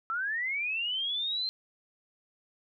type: linear sweep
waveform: sine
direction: up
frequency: 1302 to 4163 Hz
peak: -29 dBFS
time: 0.1-1.49 s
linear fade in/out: 0 ms
effects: none